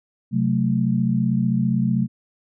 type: chord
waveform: sine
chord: F# diminished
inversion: second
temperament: equal with one note detuned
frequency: 130.81 / 184.46 / 220 Hz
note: C3 / F#3 / A3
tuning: 0 / -5 / 0 cents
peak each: -22 / -22 / -21 dBFS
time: 0.31-2.08 s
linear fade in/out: 50 ms
effects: none